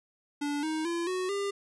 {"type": "tone with pitch steps", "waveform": "square", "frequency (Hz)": [289.6, 314, 340.4, 369.1, 400.2], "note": ["D4", "D#4", "F4", "F#4", "G4"], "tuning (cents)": [-24, 16, -44, -4, 36], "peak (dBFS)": -30, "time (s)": [0.41, 1.51], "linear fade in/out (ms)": 10, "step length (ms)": 220, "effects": ["resampled to 24000 Hz"]}